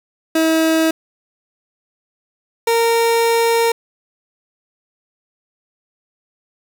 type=tone pair in turn; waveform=30% pulse; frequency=321.7 / 461.9 Hz; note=E4 / A#4; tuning=-42 / -16 cents; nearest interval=tritone; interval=626 cents; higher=second; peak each=-10 dBFS; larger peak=neither; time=0.35-0.91 / 2.67-3.72 s; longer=second; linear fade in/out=5 ms; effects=8-bit